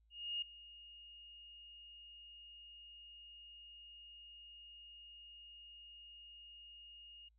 sine tone with ADSR envelope, 2850 Hz, F7, 34 cents sharp, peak -36 dBFS, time 0.1-7.29 s, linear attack 320 ms, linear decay 5 ms, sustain -18 dB, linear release 11 ms, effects added 55 Hz sine -69 dBFS peak until 7.38 s

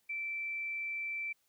sine tone, 2333 Hz, D7, 12 cents flat, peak -35 dBFS, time 0.09-1.33 s, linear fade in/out 10 ms, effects white hiss -75 dBFS RMS until 1.48 s

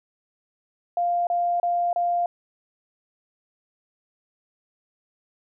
sine tone bursts, 698.5 Hz, F5, in tune, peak -20 dBFS, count 4, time 0.97-2.26 s, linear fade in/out 2 ms, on 300 ms, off 30 ms, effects none

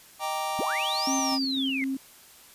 square chord, Eb major seventh, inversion none, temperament equal, 622.3 / 784 / 932.3 / 1174.7 Hz, Eb5 / G5 / Bb5 / D6, 0 / 0 / 0 / 0 cents, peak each -37 / -32 / -35 / -35 dBFS, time 0.19-1.39 s, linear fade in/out 50 ms
sine linear two-way sweep, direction up then down, 170 to 6300 to 2031 Hz, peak -28 dBFS, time 0.59-1.84 s, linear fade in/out 0 ms, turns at 1.15 s
sine tone with tremolo, 267.8 Hz, C4, 40 cents sharp, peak -26 dBFS, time 1.07-1.97 s, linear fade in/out 5 ms, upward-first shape square, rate 4 Hz, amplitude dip 25%
effects white hiss -52 dBFS RMS until 2.54 s + resampled to 32000 Hz

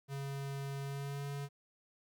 square tone with pitch glide, 138.59 to 141.26 Hz, C#3 to C#3, 0 to +33 cents, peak -39 dBFS, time 0.08-1.49 s, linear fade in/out 50 ms, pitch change +33 cents, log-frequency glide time 0.81-1.25 s, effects 12-bit

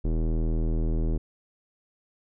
square tone with low-pass filter, 40.16 Hz, E1, 44 cents flat, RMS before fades -25 dBFS, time 0.04-1.18 s, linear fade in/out 10 ms, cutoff 370 Hz, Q 1.7, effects none

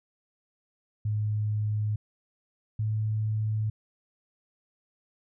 sine tone pair in turn, 106.1 / 108.2 Hz, G#2 / A2, +38 / -29 cents, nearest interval unison, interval 33 cents, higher second, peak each -25 dBFS, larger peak neither, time 1.05-1.96 / 2.79-3.7 s, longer neither, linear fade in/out 5 ms, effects none

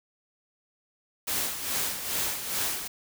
white noise with tremolo, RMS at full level -28 dBFS, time 1.27-2.88 s, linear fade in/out 10 ms, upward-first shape sine, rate 2.4 Hz, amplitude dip 60%, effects none

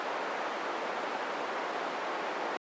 white band-pass noise, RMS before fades -35 dBFS, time 0-2.57 s, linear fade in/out 0 ms, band 350 to 1100 Hz, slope 12 dB/octave, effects high-pass 200 Hz 12 dB/octave + resampled to 16000 Hz

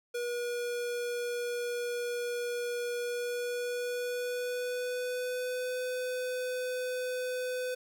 square tone with pitch glide, 481.9 to 503.5 Hz, B4 to B4, -43 to +33 cents, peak -33 dBFS, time 0.14-7.75 s, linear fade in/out 10 ms, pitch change +76 cents, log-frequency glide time 2.96-5.78 s, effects 10-bit

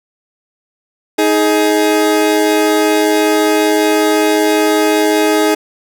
30% pulse tone pair together, 314.4 / 419.7 Hz, D#4 / G#4, +18 / +18 cents, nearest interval perfect fourth, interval 500 cents, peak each -10 dBFS, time 1.18-5.55 s, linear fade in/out 10 ms, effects none

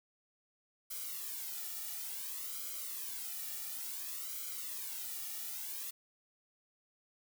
blue noise with flanger, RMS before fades -42 dBFS, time 0.9-5.91 s, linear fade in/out 10 ms, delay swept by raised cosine 1.1 to 1.94 ms, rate 0.57 Hz, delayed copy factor -0.95, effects none

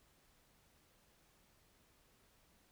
silence, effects pink hiss -71 dBFS RMS until 2.71 s

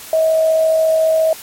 sine tone with amplitude modulation, 640 Hz, D#5, 49 cents sharp, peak -9 dBFS, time 0.13-1.33 s, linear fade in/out 2 ms, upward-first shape sine, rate 54.5 Hz, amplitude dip 30%, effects white hiss -34 dBFS RMS until 1.42 s + MP3 64 kbps

